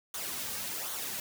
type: noise with flanger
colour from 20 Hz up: white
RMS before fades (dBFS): -37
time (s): 0.14-1.2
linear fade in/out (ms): 2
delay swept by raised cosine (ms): 0.39 to 2.99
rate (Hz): 1.3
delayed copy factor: -0.6
effects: none